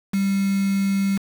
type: tone with quantisation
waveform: sine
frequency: 196.2 Hz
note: G3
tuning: 2 cents sharp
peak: -18 dBFS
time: 0.13-1.18 s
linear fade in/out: 10 ms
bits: 5
effects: none